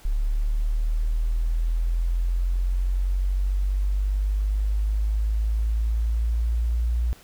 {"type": "linear sweep", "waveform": "sine", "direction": "up", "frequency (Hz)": [36.03, 59.2], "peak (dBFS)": -20, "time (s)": [0.05, 7.13], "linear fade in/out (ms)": 0, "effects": ["pink hiss -51 dBFS RMS until 7.23 s"]}